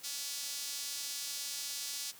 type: tone with high-pass filter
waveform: sawtooth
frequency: 283.4 Hz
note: C#4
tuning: 38 cents sharp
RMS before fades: -40 dBFS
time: 0.03-2.12 s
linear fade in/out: 20 ms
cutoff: 5000 Hz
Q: 1.3
effects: white hiss -55 dBFS RMS until 2.19 s + high-pass 100 Hz 12 dB/octave